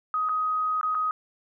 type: tone with dropouts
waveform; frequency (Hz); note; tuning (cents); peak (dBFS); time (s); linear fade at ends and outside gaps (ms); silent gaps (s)
sine; 1256; D#6; +16; -23; 0.14-1.11; 1; 0.288-0.293 / 0.812-0.831 / 0.947-0.951
effects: none